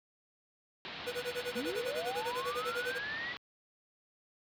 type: low-pass noise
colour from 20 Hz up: white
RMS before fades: -44 dBFS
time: 0.85-3.37 s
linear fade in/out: 0 ms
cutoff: 4200 Hz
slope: 48 dB/octave
type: tone with tremolo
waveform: square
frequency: 490 Hz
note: B4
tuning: 14 cents flat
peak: -34 dBFS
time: 1.06-2.99 s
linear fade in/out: 20 ms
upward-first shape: sine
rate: 10 Hz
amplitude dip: 100%
type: linear sweep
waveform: sine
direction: up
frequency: 206.8 to 1975.5 Hz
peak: -37 dBFS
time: 1.55-3.33 s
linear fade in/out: 10 ms
effects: high-pass 80 Hz 12 dB/octave